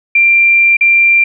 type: tone with dropouts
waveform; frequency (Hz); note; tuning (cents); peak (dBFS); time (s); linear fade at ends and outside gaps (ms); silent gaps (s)
sine; 2371; D7; +16; -5; 0.15-1.24; 5; 0.769-0.809
effects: none